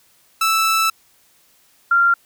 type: tone pair in turn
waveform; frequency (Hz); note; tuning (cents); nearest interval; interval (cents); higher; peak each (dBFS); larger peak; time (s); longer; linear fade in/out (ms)
sawtooth / sine; 1318 / 1385.7; E6 / F6; -1 / -14; minor second; 87; second; -11; neither; 0.41-0.9 / 1.91-2.14; first; 5
effects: white hiss -56 dBFS RMS until 2.25 s